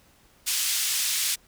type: band-pass noise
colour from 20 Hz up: white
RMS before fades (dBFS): -26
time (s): 0.46-1.36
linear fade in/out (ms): 20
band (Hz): 2500 to 10000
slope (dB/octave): 12
effects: pink hiss -59 dBFS RMS until 1.47 s